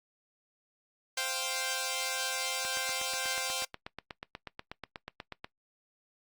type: chord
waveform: 5% pulse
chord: C suspended fourth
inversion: none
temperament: equal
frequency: 523.3 / 698.5 / 784 Hz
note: C5 / F5 / G5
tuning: 0 / 0 / 0 cents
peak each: -24 / -27 / -24 dBFS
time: 1.17-3.65 s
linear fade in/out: 5 ms
type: click train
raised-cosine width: 0.3 ms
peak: -23 dBFS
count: 24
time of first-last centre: 2.65-5.445 s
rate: 8.23 Hz
effects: noise-tail reverb RT60 0.1 s tail -20 dB re dry + Opus 48 kbps